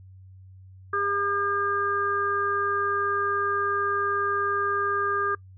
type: harmonic tone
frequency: 402.7 Hz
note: G4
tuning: 47 cents sharp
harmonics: 1 / 3 / 4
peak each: -30 / -25 / -29 dBFS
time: 0.93-5.35 s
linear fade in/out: 5 ms
effects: noise-tail reverb RT60 0.1 s tail -23 dB re dry + added 94 Hz sine -45 dBFS peak until 5.57 s